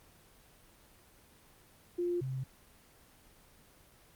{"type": "tone pair in turn", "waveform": "sine", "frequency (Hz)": [350.7, 131.36], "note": ["F4", "C3"], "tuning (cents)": [7, 7], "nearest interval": "octave + perfect fourth", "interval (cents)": 1700, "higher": "first", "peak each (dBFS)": [-30, -34], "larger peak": "first", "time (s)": [[1.98, 2.21], [2.21, 2.44]], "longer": "neither", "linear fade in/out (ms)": 10, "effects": ["pink hiss -61 dBFS RMS until 4.15 s", "Opus 24 kbps"]}